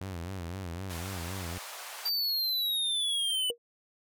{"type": "tone with vibrato", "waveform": "sawtooth", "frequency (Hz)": 89.9, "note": "F#2", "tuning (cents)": -49, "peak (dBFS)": -32, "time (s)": [0.01, 1.58], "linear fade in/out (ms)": 0, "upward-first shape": "sine", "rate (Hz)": 3.9, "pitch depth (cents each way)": 140}
{"type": "band-pass noise", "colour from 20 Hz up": "pink", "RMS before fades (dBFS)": -43, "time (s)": [0.89, 2.1], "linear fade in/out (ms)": 20, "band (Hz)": [660, 16000], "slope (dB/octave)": 24}
{"type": "exponential sweep", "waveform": "square", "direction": "down", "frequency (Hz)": [4699, 2960], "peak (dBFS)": -28, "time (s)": [2.05, 3.51], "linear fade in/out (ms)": 10}
{"type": "tone with exponential decay", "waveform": "sine", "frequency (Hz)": 473.9, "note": "A#4", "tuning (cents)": 28, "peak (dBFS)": -27, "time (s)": [3.5, 3.58], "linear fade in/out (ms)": 1, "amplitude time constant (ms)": 16}
{"effects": []}